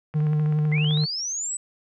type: tone with vibrato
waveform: triangle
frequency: 151.9 Hz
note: D#3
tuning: 41 cents flat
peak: -17 dBFS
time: 0.14-1.06 s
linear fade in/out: 20 ms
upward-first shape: sine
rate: 12 Hz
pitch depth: 20 cents each way
type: click train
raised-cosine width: 0.5 ms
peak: -26 dBFS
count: 15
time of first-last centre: 0.14-1.037 s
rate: 15.6 Hz
type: linear sweep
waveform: sine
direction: up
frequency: 2000 to 8100 Hz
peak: -26 dBFS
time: 0.72-1.57 s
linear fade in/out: 5 ms
effects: none